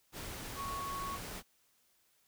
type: tone in noise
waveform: sine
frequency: 1108.7 Hz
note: C#6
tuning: in tune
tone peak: -38 dBFS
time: 0.55-1.19 s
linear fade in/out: 50 ms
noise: pink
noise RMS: -44 dBFS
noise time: 0.12-1.43 s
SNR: +3 dB
effects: white hiss -72 dBFS RMS until 2.27 s